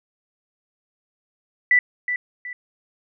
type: tone with echo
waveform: sine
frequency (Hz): 1976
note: B6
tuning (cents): 0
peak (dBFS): -12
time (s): 1.71-1.79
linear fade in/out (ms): 2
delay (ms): 370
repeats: 2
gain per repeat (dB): -9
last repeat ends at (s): 2.53
effects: none